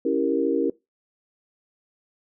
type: chord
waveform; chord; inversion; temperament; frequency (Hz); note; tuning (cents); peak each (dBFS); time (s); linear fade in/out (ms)
sine; C# diminished seventh; none; equal; 277.2 / 329.6 / 392 / 466.2; C#4 / E4 / G4 / Bb4; 0 / 0 / 0 / 0; -25 / -25 / -27 / -24; 0.05-0.7; 5
effects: noise-tail reverb RT60 0.2 s tail -20 dB re dry